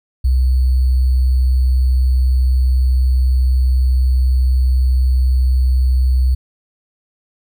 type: tone with sample-and-hold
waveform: sine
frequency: 64 Hz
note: C2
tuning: 38 cents flat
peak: -10 dBFS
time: 0.24-6.35 s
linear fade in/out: 10 ms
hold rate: 4410 Hz
effects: none